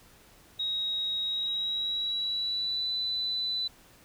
sine tone with pitch glide, 3792 to 3992 Hz, A#7 to B7, +29 to +18 cents, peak -28 dBFS, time 0.59-3.68 s, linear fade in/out 10 ms, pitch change +89 cents, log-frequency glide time 1.22-2.92 s, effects pink hiss -57 dBFS RMS until 4.04 s

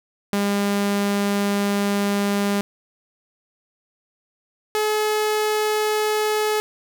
sawtooth tone pair in turn, 201.8 / 426.8 Hz, G#3 / G#4, -49 / +47 cents, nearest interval octave + minor second, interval 1296 cents, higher second, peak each -15 dBFS, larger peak neither, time 0.33-2.61 / 4.75-6.6 s, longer first, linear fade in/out 0 ms, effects none

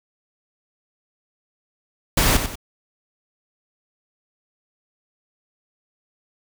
pink noise with echo, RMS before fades -17 dBFS, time 2.17-2.37 s, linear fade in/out 5 ms, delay 93 ms, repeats 2, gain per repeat -8 dB, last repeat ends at 2.556 s, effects none

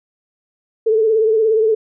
sine tone with vibrato, 440 Hz, A4, in tune, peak -11 dBFS, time 0.86-1.75 s, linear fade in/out 10 ms, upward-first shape triangle, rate 17 Hz, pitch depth 63 cents each way, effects none

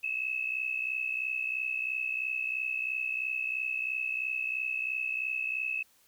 sine tone pair together, 2574 / 2637 Hz, E7 / E7, -42 / 0 cents, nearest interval unison, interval 42 cents, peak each -32 / -34 dBFS, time 0.03-5.83 s, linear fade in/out 10 ms, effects white hiss -65 dBFS RMS until 6.07 s

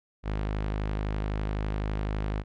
sawtooth tone, 51.9 Hz, G#1, in tune, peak -24 dBFS, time 0.23-2.44 s, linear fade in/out 50 ms, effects low-pass 3000 Hz 12 dB/octave

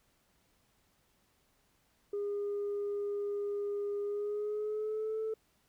sine tone with pitch glide, 407.6 to 439.4 Hz, G#4 to A4, -32 to -2 cents, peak -31 dBFS, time 2.13-5.34 s, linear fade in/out 5 ms, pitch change +130 cents, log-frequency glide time 4.02-5.2 s, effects tanh soft clip ceiling -30 dBFS + pink hiss -72 dBFS RMS until 5.68 s

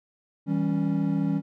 triangle chord, C# diminished, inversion first, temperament equal with one note detuned, 161.7 / 196 / 277.2 Hz, E3 / G3 / C#4, -33 / 0 / 0 cents, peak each -25 dBFS, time 0.46-1.42 s, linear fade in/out 50 ms, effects none

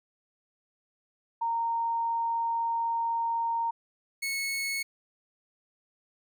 sine / sawtooth tone pair in turn, 924 / 2198 Hz, A#5 / C#7, -16 / -15 cents, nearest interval octave + minor third, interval 1501 cents, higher second, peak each -26 dBFS, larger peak neither, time 1.41-3.71 / 4.22-4.83 s, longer first, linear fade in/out 10 ms, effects none

